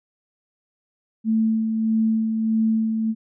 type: tone with tremolo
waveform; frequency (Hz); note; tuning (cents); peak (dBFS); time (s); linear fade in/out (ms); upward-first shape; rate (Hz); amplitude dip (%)
sine; 221.7; A3; +13; -16; 1.24-3.15; 50; sine; 1.6; 40
effects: none